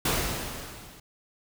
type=noise with level ramp; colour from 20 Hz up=pink; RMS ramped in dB=-24 to -50 dBFS; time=0.05-1 s; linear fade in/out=5 ms; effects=none